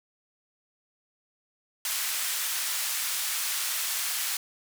white band-pass noise, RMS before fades -30 dBFS, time 1.85-4.37 s, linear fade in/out 2 ms, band 1200 to 15000 Hz, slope 12 dB/octave, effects none

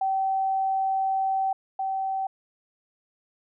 sine tone pair in turn, 770 / 770 Hz, G5 / G5, -31 / -31 cents, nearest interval unison, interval 0 cents, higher neither, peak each -22 / -25 dBFS, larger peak first, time 0.01-1.53 / 1.79-2.27 s, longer first, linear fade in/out 5 ms, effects none

